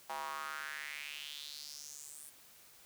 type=tone with high-pass filter sweep; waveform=square; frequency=73.42 Hz; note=D2; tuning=in tune; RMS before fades=-45 dBFS; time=0.09-2.3 s; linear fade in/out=10 ms; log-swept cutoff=830 to 9800 Hz; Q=4; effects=white hiss -60 dBFS RMS until 2.85 s